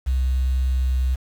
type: tone with pitch glide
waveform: sine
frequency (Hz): 64.7 to 64.14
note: C2 to C2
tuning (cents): -19 to -34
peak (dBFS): -16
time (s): 0.06-1.16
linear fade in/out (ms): 20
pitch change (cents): -15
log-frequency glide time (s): 0.71-1.04
effects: tanh soft clip ceiling -15 dBFS + 7-bit